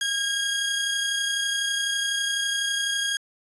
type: tone pair together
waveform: sawtooth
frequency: 1626 / 3284 Hz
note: G#6 / G#7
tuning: -37 / -20 cents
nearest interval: octave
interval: 1217 cents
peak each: -23 dBFS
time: 0.01-3.17 s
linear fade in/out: 2 ms
effects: resampled to 24000 Hz